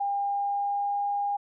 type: tone with pitch glide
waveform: sine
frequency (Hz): 803 to 810.5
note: G5 to G#5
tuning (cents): +41 to -42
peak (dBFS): -25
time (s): 0-1.37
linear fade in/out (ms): 10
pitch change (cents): +17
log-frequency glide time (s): 0.16-1.02
effects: none